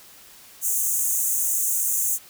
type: high-pass noise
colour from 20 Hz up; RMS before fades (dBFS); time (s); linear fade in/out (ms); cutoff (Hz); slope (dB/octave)
pink; -23; 0.61-2.19; 50; 6300; 96
effects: white hiss -48 dBFS RMS until 2.29 s